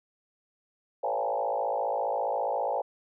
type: tone with frequency modulation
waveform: sine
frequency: 686 Hz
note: F5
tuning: 31 cents flat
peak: -26 dBFS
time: 1.03-2.82 s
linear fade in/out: 10 ms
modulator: 54.8 Hz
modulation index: 3.7
effects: none